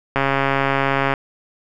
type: click train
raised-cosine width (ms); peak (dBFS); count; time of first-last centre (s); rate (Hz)
0.5; -3; 135; 0.16-1.138; 137
effects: none